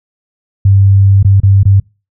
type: tone with dropouts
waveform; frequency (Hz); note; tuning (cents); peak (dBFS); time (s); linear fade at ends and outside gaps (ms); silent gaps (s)
sine; 98.2; G2; +4; -3; 0.65-1.8; 5; 1.229-1.247 / 1.402-1.433 / 1.632-1.654
effects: noise-tail reverb RT60 0.3 s tail -26 dB re dry